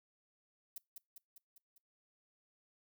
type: noise with echo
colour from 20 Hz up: violet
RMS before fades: -45 dBFS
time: 0.76-0.78 s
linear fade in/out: 2 ms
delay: 200 ms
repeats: 5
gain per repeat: -4 dB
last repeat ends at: 1.78 s
effects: noise-tail reverb RT60 0.2 s tail -24 dB re dry